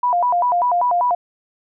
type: tone with vibrato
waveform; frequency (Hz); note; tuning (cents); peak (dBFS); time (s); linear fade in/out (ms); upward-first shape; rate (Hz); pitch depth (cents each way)
sine; 830.6; G#5; 0; -14; 0.03-1.15; 5; square; 5.1; 290
effects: none